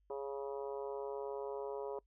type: harmonic tone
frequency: 138.59 Hz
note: C#3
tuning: in tune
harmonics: 3 / 4 / 5 / 6 / 7 / 8 / 9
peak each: -41 / -45 / -51 / -54 / -49 / -61 / -60 dBFS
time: 0.1-1.99 s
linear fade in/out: 2 ms
effects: noise-tail reverb RT60 0.1 s tail -25 dB re dry + added 50 Hz sine -70 dBFS peak until 2.06 s